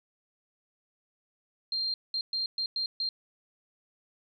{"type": "tone bursts at uneven times", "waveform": "sine", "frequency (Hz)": 4186, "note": "C8", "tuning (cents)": 0, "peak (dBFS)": -28, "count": 6, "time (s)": [[1.72, 1.94], [2.14, 2.21], [2.33, 2.46], [2.58, 2.66], [2.76, 2.86], [3, 3.09]], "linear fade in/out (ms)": 2, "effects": []}